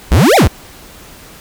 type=exponential two-way sweep; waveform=square; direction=up then down; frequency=50.5 to 830.6 to 50.5 Hz; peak=-6 dBFS; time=0.11-0.48 s; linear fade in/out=10 ms; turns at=0.36 s; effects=pink hiss -37 dBFS RMS until 1.4 s